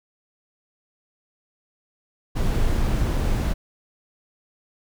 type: noise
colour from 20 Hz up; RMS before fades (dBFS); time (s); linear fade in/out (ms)
brown; -21; 2.35-3.54; 20
effects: none